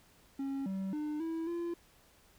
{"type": "tone with pitch steps", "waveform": "triangle", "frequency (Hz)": [273.2, 192.2, 300.9, 326.7, 342.3], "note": ["C#4", "G3", "D4", "E4", "F4"], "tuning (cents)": [-25, -34, 42, -15, -35], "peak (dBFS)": -32, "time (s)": [0.39, 1.74], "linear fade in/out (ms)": 5, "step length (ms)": 270, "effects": ["pink hiss -64 dBFS RMS until 2.38 s"]}